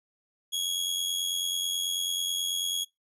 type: tone with amplitude modulation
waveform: sawtooth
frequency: 3322 Hz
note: G#7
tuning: in tune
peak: -22 dBFS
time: 0.52-2.85 s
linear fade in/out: 20 ms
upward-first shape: sine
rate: 89.2 Hz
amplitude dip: 55%
effects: noise-tail reverb RT60 0.2 s tail -25 dB re dry + resampled to 32000 Hz